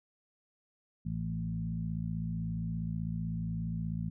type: harmonic tone with a mistuned harmonic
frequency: 55.4 Hz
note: A1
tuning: 13 cents sharp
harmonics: 1 / 2 / 3 / 4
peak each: -42 / -38 / -35 / -41 dBFS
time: 1.05-4.1 s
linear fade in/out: 10 ms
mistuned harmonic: 2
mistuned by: -16 cents
effects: none